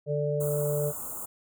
harmonic tone, 147.1 Hz, D3, 3 cents sharp, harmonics 1 / 3 / 4, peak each -29 / -30 / -30 dBFS, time 0.06-0.93 s, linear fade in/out 50 ms
white band-stop noise, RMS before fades -37 dBFS, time 0.4-1.26 s, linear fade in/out 10 ms, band 1400 to 6900 Hz, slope 96 dB/octave
effects none

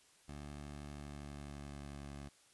15% pulse tone with pitch glide, 72.6 to 70.66 Hz, D2 to C#2, -19 to +34 cents, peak -40 dBFS, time 0.28-2.29 s, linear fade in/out 10 ms, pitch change -47 cents, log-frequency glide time 0.89-2.01 s, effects white hiss -67 dBFS RMS until 2.53 s + resampled to 24000 Hz

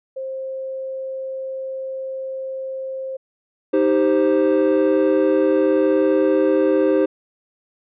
sine tone, 529 Hz, C5, 19 cents sharp, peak -25 dBFS, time 0.16-3.17 s, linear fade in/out 10 ms
triangle chord, C minor, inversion first, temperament equal, 311.1 / 392 / 523.3 Hz, Eb4 / G4 / C5, 0 / 0 / 0 cents, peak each -16 dBFS, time 3.73-7.06 s, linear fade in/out 10 ms
effects tanh soft clip ceiling -4 dBFS + resampled to 8000 Hz

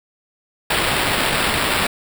white noise with sample-and-hold, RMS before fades -19 dBFS, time 0.7-1.87 s, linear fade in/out 5 ms, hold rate 6300 Hz, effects none

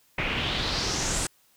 pink noise with low-pass filter sweep, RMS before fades -28 dBFS, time 0.18-1.27 s, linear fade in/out 5 ms, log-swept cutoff 2300 to 8700 Hz, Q 3.7, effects white hiss -63 dBFS RMS until 1.56 s

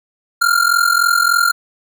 square ring-modulated tone, 1396.9 Hz, F6, in tune, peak -9 dBFS, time 0.41-1.52 s, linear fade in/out 10 ms, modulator 21.7 Hz, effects none

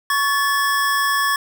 square tone pair together, 1113 / 1735 Hz, C#6 / A6, +7 / -25 cents, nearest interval minor sixth, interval 768 cents, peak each -20 dBFS, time 0.1-1.36 s, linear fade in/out 2 ms, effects none

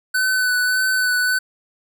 square tone with vibrato, 1504 Hz, F#6, 28 cents sharp, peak -17 dBFS, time 0.14-1.39 s, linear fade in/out 10 ms, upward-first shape sine, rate 1.7 Hz, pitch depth 19 cents each way, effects none

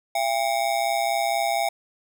square ring-modulated tone, 740 Hz, F#5, in tune, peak -19 dBFS, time 0.15-1.69 s, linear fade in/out 5 ms, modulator 62.1 Hz, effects none

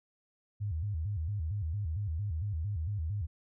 sine tone with vibrato, 90.4 Hz, F#2, 40 cents flat, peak -31 dBFS, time 0.6-3.27 s, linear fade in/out 20 ms, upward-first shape square, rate 4.4 Hz, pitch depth 230 cents each way, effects none

